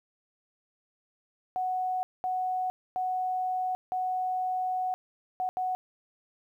sine tone bursts at uneven times, 740 Hz, F#5, in tune, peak -27 dBFS, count 6, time 1.56-2.03 / 2.24-2.7 / 2.96-3.75 / 3.92-4.94 / 5.4-5.49 / 5.57-5.75 s, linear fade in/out 0 ms, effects 11-bit

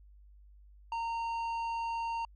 sine tone with tanh clipping, 921 Hz, A#5, 21 cents flat, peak -34 dBFS, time 0.92-2.25 s, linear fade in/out 2 ms, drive 9 dB, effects added 50 Hz sine -54 dBFS peak until 2.35 s

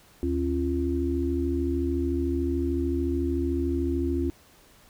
sine tone cluster, 75.4 / 271.2 / 344.8 Hz, D2 / C#4 / F4, +46 / -38 / -22 cents, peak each -28 dBFS, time 0.23-4.3 s, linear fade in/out 0 ms, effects pink hiss -56 dBFS RMS until 4.89 s

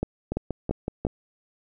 two click trains, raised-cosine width 2 ms, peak -14 / -12 dBFS, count 5 / 4, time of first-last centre 0.32-1.068 / 0.03-1.05 s, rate 5.35 / 2.94 Hz, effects none

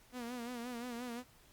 sawtooth tone with vibrato, 241.4 Hz, B3, 39 cents flat, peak -37 dBFS, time 0.12-1.24 s, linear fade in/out 50 ms, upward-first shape sine, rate 5.7 Hz, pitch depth 71 cents each way, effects pink hiss -64 dBFS RMS until 1.52 s + Opus 48 kbps

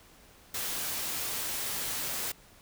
white noise, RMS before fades -34 dBFS, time 0.54-2.32 s, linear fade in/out 5 ms, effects pink hiss -57 dBFS RMS until 2.61 s

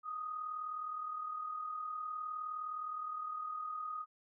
sine tone with amplitude modulation, 1244.5 Hz, D#6, in tune, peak -36 dBFS, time 0.03-4.06 s, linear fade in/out 50 ms, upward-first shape sine, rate 39.5 Hz, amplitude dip 50%, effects none

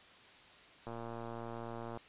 click train, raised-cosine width 1 ms, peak -30 dBFS, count 129, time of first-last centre 0.87-1.973 s, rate 116 Hz, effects white hiss -58 dBFS RMS until 2.08 s + resampled to 8000 Hz

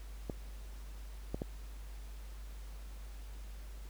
clicks, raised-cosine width 2 ms, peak -23 dBFS, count 3, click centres 0.298 / 1.345 / 1.419 s, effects added 50 Hz sine -44 dBFS peak until 3.89 s + pink hiss -59 dBFS RMS until 3.89 s

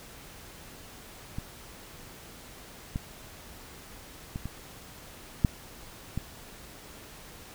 clicks, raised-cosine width 5 ms, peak -22 / -18 / -21 / -22 / -8 / -18 dBFS, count 6, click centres 1.385 / 2.959 / 4.359 / 4.456 / 5.448 / 6.176 s, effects pink hiss -48 dBFS RMS until 7.54 s

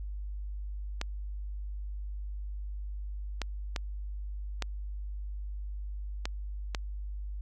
clicks, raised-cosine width 0.2 ms, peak -15 dBFS, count 6, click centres 1.014 / 3.417 / 3.762 / 4.623 / 6.255 / 6.748 s, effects added 50 Hz sine -35 dBFS peak until 7.41 s

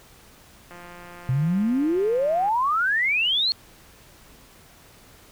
click train, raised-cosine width 0.5 ms, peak -28 dBFS, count 312, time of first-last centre 0.71-2.487 s, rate 175 Hz
sine exponential sweep, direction up, 123.47 to 4384 Hz, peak -19 dBFS, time 1.29-3.52 s, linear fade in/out 0 ms
effects pink hiss -51 dBFS RMS until 5.31 s

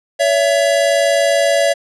square tone pair together, 564.8 / 665 Hz, C#5 / E5, +32 / +15 cents, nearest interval minor third, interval 283 cents, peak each -15 dBFS, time 0.19-1.74 s, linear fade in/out 20 ms, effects resampled to 24000 Hz

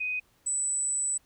sine tone pair in turn, 2500 / 7958 Hz, D#7 / B8, +8 / +12 cents, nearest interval octave + minor sixth, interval 2004 cents, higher second, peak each -28 / -26 dBFS, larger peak second, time 0-0.2 / 0.46-1.18 s, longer second, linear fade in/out 10 ms, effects pink hiss -66 dBFS RMS until 1.25 s

